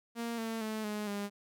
sawtooth tone with pitch steps, 233.1 / 225.2 / 217.5 / 210.1 / 202.9 Hz, A#3 / A3 / A3 / G#3 / G#3, 0 / +40 / -20 / +20 / -40 cents, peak -31 dBFS, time 0.15-1.3 s, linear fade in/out 50 ms, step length 230 ms, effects none

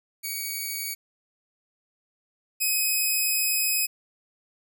5% pulse tone pair in turn, 2256 / 2532 Hz, C#7 / D#7, +30 / +30 cents, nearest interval major second, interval 200 cents, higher second, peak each -20 / -13 dBFS, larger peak second, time 0.23-0.95 / 2.6-3.87 s, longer second, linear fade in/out 20 ms, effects none

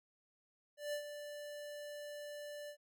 square tone with ADSR envelope, 587.3 Hz, D5, in tune, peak -37 dBFS, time 0.77-2.77 s, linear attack 160 ms, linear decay 89 ms, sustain -9 dB, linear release 80 ms, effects none

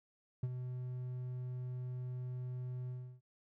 triangle tone with ADSR envelope, 125.7 Hz, B2, 31 cents sharp, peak -29 dBFS, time 0.43-3.21 s, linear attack 4 ms, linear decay 43 ms, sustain -8 dB, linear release 320 ms, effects none

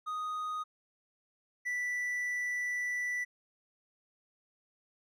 triangle tone pair in turn, 1244.5 / 1970.4 Hz, D#6 / B6, 0 / -5 cents, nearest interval minor sixth, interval 795 cents, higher second, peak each -32 / -30 dBFS, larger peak second, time 0.06-0.64 / 1.65-3.25 s, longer second, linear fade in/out 20 ms, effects none

